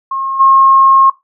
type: tone with level steps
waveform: sine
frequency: 1077 Hz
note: C6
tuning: 50 cents sharp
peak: -15 / -4 dBFS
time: 0.11-1.1 s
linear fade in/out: 5 ms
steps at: 0.39 s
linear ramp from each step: 20 ms
effects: noise-tail reverb RT60 0.2 s tail -18 dB re dry